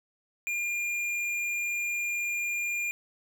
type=tone with hard clipping; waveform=sine; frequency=2407 Hz; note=D7; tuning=42 cents sharp; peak=-30 dBFS; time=0.47-2.91 s; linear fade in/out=0 ms; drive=10 dB; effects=none